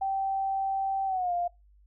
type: tone with pitch glide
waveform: sine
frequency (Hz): 777 to 700.3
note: G5 to F5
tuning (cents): -16 to +5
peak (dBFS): -26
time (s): 0.01-1.48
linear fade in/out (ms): 10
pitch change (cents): -179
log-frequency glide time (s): 1.06-1.33
effects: noise-tail reverb RT60 0.2 s tail -22 dB re dry + added 50 Hz sine -56 dBFS peak until 1.86 s